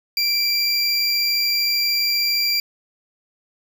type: tone pair together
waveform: square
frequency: 2349 / 4758 Hz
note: D7 / D8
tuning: 0 / +22 cents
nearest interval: octave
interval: 1222 cents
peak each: -25 / -19 dBFS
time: 0.17-2.6 s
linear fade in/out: 2 ms
effects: none